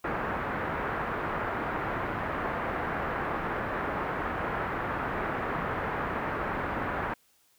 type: low-pass noise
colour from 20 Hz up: white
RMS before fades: -32 dBFS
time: 0.04-7.14 s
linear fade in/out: 5 ms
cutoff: 1600 Hz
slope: 24 dB/octave
effects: white hiss -66 dBFS RMS until 7.58 s